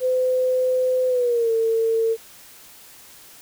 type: tone with pitch glide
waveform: sine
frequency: 510 to 451.7 Hz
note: C5 to A4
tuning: -44 to +45 cents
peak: -17 dBFS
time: 0-2.17 s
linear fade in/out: 50 ms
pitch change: -211 cents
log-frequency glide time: 1.08-1.52 s
effects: white hiss -46 dBFS RMS until 3.41 s